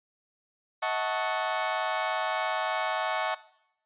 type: chord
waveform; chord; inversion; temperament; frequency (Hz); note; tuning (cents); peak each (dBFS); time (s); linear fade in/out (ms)
30% pulse; D# half-diminished seventh; none; equal with one note detuned; 636.8 / 740 / 880 / 1108.7; D#5 / F#5 / A5 / C#6; +40 / 0 / 0 / 0; -30; 0.82-3.35; 10
effects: noise-tail reverb RT60 0.8 s tail -19 dB re dry + resampled to 8000 Hz